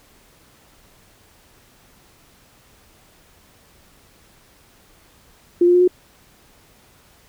sine tone with pitch steps, 349.2 / 353.5 / 357.8 / 362.1 Hz, F4 / F4 / F4 / F#4, 0 / +21 / +42 / -37 cents, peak -10 dBFS, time 5.61-5.878 s, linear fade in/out 5 ms, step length 67 ms, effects pink hiss -53 dBFS RMS until 7.28 s

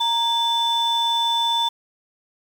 sine tone pair together, 932.3 / 3514 Hz, A#5 / A7, 0 / -3 cents, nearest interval octave + major seventh, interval 2297 cents, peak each -19 dBFS, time 0-1.69 s, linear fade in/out 10 ms, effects tanh soft clip ceiling -14 dBFS + 7-bit

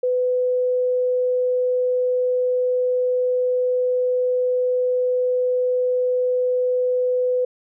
sine tone, 501 Hz, B4, 25 cents sharp, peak -17 dBFS, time 0.03-7.45 s, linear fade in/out 5 ms, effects none

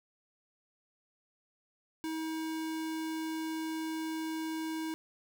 square tone, 319.1 Hz, D#4, 44 cents sharp, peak -35 dBFS, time 2.04-4.94 s, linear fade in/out 0 ms, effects none

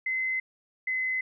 sine tone pair in turn, 2051 / 2038 Hz, C7 / C7, -35 / -46 cents, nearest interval unison, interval 11 cents, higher first, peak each -26 dBFS, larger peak neither, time 0.06-0.4 / 0.87-1.21 s, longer neither, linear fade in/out 5 ms, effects none

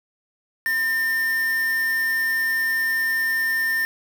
triangle tone with quantisation, 1805 Hz, A6, 44 cents sharp, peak -18 dBFS, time 0.66-3.85 s, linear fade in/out 0 ms, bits 5, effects none

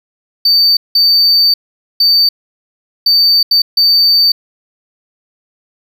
triangle tone bursts at uneven times, 4588 Hz, D8, 41 cents flat, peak -5 dBFS, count 6, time 0.45-0.77 / 0.95-1.54 / 2-2.29 / 3.06-3.43 / 3.51-3.62 / 3.77-4.32 s, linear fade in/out 5 ms, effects none

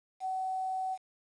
sine tone with quantisation, 754 Hz, F#5, 32 cents sharp, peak -31 dBFS, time 0.2-0.98 s, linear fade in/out 50 ms, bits 9, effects resampled to 22050 Hz

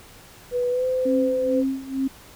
sine tone with pitch glide, 491.6 to 512.2 Hz, B4 to C5, -8 to -37 cents, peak -20 dBFS, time 0.51-1.64 s, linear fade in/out 50 ms, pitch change +71 cents, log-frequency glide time 0.7-0.86 s
sine tone with tremolo, 267.6 Hz, C4, 39 cents sharp, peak -19 dBFS, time 1.05-2.08 s, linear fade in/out 10 ms, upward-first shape sine, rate 2.2 Hz, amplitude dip 85%
effects pink hiss -47 dBFS RMS until 2.35 s

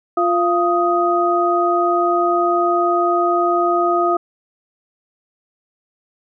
sine tone cluster, 349.7 / 689 / 1249 Hz, F4 / F5 / D#6, +2 / -24 / +6 cents, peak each -18 dBFS, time 0.17-4.17 s, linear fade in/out 5 ms, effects none

